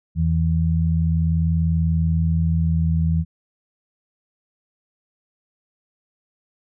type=tone pair together; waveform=sine; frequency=83.2 / 163.59 Hz; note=E2 / E3; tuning=+17 / -13 cents; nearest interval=octave; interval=1170 cents; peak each=-19 dBFS; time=0.15-3.25 s; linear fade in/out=50 ms; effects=none